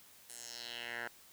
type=tone with band-pass filter sweep; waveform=10% pulse; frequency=118.9 Hz; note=A#2; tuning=35 cents sharp; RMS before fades=-45 dBFS; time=0.29-1.08 s; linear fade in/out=5 ms; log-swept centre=9800 to 1400 Hz; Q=2.7; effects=white hiss -60 dBFS RMS until 1.32 s

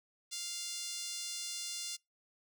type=tone with high-pass filter; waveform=5% pulse; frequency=698.5 Hz; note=F5; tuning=in tune; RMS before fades=-41 dBFS; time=0.31-1.97 s; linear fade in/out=20 ms; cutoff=3700 Hz; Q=0.93; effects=noise-tail reverb RT60 0.2 s tail -26 dB re dry

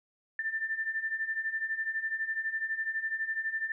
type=beating tone pair; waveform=sine; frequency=1774 / 1786 Hz; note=A6 / A6; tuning=+14 / +25 cents; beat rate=12 Hz; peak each=-36 / -32 dBFS; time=0.39-3.72 s; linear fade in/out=2 ms; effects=none

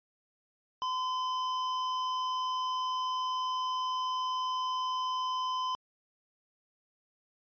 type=tone; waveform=square; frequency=1021 Hz; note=C6; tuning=43 cents flat; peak=-31 dBFS; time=0.82-5.75 s; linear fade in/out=0 ms; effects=resampled to 11025 Hz

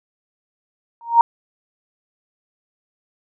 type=tone with exponential growth; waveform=sine; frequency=932.3 Hz; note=A#5; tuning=in tune; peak=-3 dBFS; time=1.01-1.21 s; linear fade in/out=1 ms; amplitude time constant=43 ms; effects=none

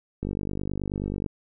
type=click train; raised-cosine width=3 ms; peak=-17 dBFS; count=52; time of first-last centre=0.23-1.262 s; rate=49.4 Hz; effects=none

